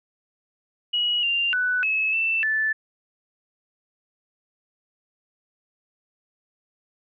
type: tone with pitch steps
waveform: sine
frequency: 2910 / 2787 / 1490 / 2587 / 2664 / 1752 Hz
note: F#7 / F7 / F#6 / E7 / E7 / A6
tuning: -29 / -4 / +12 / -33 / +18 / -8 cents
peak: -20 dBFS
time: 0.93-2.73 s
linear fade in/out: 10 ms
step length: 300 ms
effects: none